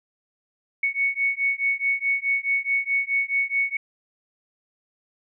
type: beating tone pair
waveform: sine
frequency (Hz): 2217 / 2221.7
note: C#7 / C#7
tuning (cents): 0 / +3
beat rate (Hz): 4.7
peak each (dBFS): -24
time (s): 0.83-3.77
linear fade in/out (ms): 5
effects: none